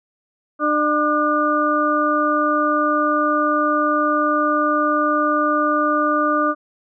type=harmonic tone with a mistuned harmonic; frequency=300 Hz; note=D4; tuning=37 cents sharp; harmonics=1 / 2 / 4 / 5; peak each=-21 / -22 / -18 / -25 dBFS; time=0.59-6.55 s; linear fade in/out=50 ms; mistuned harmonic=5; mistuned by=-50 cents; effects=none